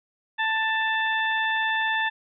harmonic tone, 884 Hz, A5, 8 cents sharp, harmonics 1 / 2 / 3 / 4, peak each -27 / -24 / -33 / -33 dBFS, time 0.38-2.1 s, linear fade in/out 20 ms, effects none

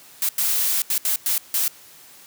blue noise bursts at uneven times, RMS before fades -21 dBFS, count 6, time 0.22-0.29 / 0.38-0.82 / 0.9-0.98 / 1.05-1.16 / 1.26-1.38 / 1.54-1.68 s, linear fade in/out 2 ms, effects white hiss -47 dBFS RMS until 2.26 s + high-pass 80 Hz 12 dB/octave

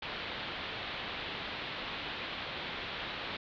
white low-pass noise, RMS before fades -40 dBFS, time 0.02-3.37 s, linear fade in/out 5 ms, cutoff 3900 Hz, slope 48 dB/octave, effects none

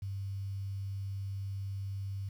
sine tone with quantisation, 98 Hz, G2, in tune, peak -35 dBFS, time 0.02-2.29 s, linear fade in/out 5 ms, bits 10, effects none

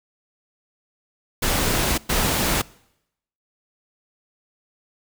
pink noise bursts at uneven times, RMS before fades -21 dBFS, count 2, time 1.42-1.98 / 2.09-2.62 s, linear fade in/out 10 ms, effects noise-tail reverb RT60 0.8 s tail -23 dB re dry

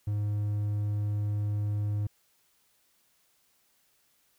triangle tone, 103.83 Hz, G#2, in tune, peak -25 dBFS, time 0.07-2.07 s, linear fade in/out 5 ms, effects white hiss -69 dBFS RMS until 4.38 s

